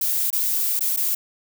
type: noise with dropouts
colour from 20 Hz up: violet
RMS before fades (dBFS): -22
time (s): 0.01-1.15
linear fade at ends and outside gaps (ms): 5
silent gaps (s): 0.304-0.328 / 0.794-0.807 / 0.964-0.972
effects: none